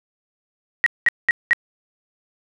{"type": "tone bursts", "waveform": "sine", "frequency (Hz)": 1897, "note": "A#6", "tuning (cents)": 30, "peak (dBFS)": -11, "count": 4, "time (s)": [0.84, 1.532], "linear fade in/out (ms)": 0, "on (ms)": 23, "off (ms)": 200, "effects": []}